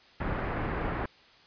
pink low-pass noise, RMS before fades -32 dBFS, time 0.2-1.06 s, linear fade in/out 5 ms, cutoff 2000 Hz, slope 24 dB/octave, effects white hiss -57 dBFS RMS until 1.46 s + resampled to 11025 Hz

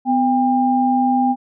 sine tone pair together, 251.8 / 800 Hz, B3 / G5, +34 / +35 cents, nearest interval octave + minor sixth, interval 2001 cents, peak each -16 dBFS, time 0.05-1.36 s, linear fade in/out 50 ms, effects none

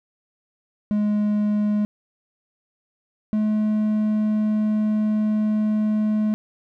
triangle tone pair in turn, 209.1 / 213.7 Hz, G#3 / G#3, +12 / +50 cents, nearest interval unison, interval 38 cents, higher second, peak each -16 dBFS, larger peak neither, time 0.91-1.85 / 3.33-6.34 s, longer second, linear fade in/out 0 ms, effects none

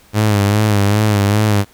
sawtooth tone with vibrato, 103.83 Hz, G#2, in tune, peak -7 dBFS, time 0.13-1.65 s, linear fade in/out 50 ms, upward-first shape sine, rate 2.5 Hz, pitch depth 66 cents each way, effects pink hiss -48 dBFS RMS until 1.73 s

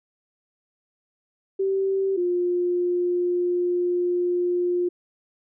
sine tone pair in turn, 387.1 / 354.3 Hz, G4 / F4, -22 / +25 cents, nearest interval major second, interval 153 cents, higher first, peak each -20 dBFS, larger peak neither, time 1.59-2.17 / 2.17-4.89 s, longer second, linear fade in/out 10 ms, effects none

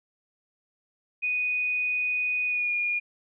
sine tone with pitch glide, 2483 to 2430 Hz, D#7 to D#7, -4 to -42 cents, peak -24 dBFS, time 1.22-3 s, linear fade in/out 20 ms, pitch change -38 cents, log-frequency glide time 2.46-2.73 s, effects none

